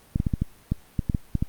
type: clicks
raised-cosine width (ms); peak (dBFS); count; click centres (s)
5; -10; 11; 0.159 / 0.201 / 0.268 / 0.338 / 0.42 / 0.72 / 0.992 / 1.098 / 1.148 / 1.353 / 1.425
effects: pink hiss -54 dBFS RMS until 1.48 s + Opus 32 kbps